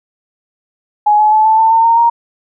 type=tone with pitch steps; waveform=sine; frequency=838 / 851.2 / 864.6 / 878.1 / 891.9 / 906 / 920.2 / 934.7 Hz; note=G#5 / G#5 / A5 / A5 / A5 / A#5 / A#5 / A#5; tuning=+15 / +42 / -31 / -4 / +23 / -50 / -23 / +4 cents; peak=-6 dBFS; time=1.06-2.1 s; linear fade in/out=10 ms; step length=130 ms; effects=none